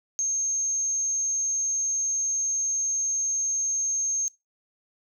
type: tone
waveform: sine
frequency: 6410 Hz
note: G8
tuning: 38 cents sharp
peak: -23 dBFS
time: 0.19-4.28 s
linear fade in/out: 0 ms
effects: noise-tail reverb RT60 0.2 s tail -23 dB re dry